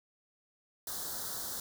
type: band-stop noise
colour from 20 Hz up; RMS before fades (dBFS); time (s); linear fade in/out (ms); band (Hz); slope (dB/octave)
white; -39; 0.87-1.6; 2; 1700 to 3600; 48
effects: none